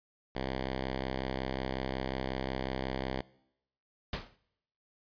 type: tone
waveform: 5% pulse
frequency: 65.5 Hz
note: C2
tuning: 2 cents sharp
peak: -22 dBFS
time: 0.35-3.21 s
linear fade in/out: 5 ms
type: noise with exponential decay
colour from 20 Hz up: pink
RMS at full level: -32 dBFS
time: 4.13-4.36 s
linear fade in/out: 2 ms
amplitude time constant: 50 ms
effects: noise-tail reverb RT60 0.8 s tail -22 dB re dry + resampled to 11025 Hz